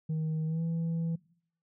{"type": "tone with pitch glide", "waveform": "sine", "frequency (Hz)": [157.6, 165.44], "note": ["D#3", "E3"], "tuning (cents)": [23, 7], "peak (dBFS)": -26, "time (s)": [0.09, 1.16], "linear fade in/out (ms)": 10, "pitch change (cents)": 84, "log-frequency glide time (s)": [0.46, 0.62], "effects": ["noise-tail reverb RT60 0.6 s tail -23 dB re dry", "tanh soft clip ceiling -28 dBFS"]}